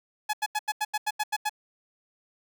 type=tone bursts; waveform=sawtooth; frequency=847 Hz; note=G#5; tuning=34 cents sharp; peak=-21 dBFS; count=10; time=0.29-1.495 s; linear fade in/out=10 ms; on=44 ms; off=85 ms; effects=none